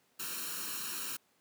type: noise with comb filter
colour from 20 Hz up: white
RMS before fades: -39 dBFS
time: 0.19-1.17 s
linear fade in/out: 10 ms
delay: 0.72 ms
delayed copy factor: +0.75
effects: pink hiss -71 dBFS RMS until 1.4 s + high-pass 200 Hz 12 dB/octave